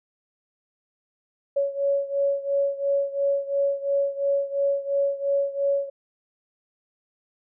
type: beating tone pair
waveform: sine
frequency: 558 / 560.9 Hz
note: C#5 / C#5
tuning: +11 / +20 cents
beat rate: 2.9 Hz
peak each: -23 / -26 dBFS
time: 1.56-5.9 s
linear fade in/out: 10 ms
effects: none